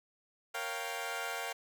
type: chord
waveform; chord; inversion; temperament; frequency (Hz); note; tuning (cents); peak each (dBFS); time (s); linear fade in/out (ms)
15% pulse; G half-diminished seventh; first; equal; 466.2 / 554.4 / 698.5 / 784; Bb4 / Db5 / F5 / G5; 0 / 0 / 0 / 0; -37 / -38 / -34 / -35; 0.54-1.53; 10
effects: none